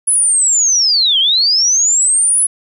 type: linear two-way sweep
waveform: sine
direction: down then up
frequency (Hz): 10360 to 3032 to 10360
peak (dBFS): -9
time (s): 0.07-2.47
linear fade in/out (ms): 10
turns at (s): 1.19
effects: 8-bit